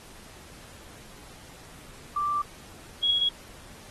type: tone pair in turn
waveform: sine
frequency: 1174.7 / 3323 Hz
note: D6 / G#7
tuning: 0 / 0 cents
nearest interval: octave + tritone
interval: 1800 cents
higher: second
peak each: -24 / -21 dBFS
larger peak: second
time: 2.16-2.42 / 3.03-3.29 s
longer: neither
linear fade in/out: 5 ms
effects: pink hiss -49 dBFS RMS until 3.9 s + AAC 32 kbps